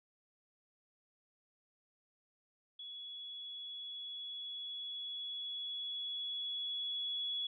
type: tone with level ramp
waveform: sine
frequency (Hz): 3378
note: G#7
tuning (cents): +29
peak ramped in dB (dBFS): -45 to -35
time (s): 2.79-7.47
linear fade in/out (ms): 5
effects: none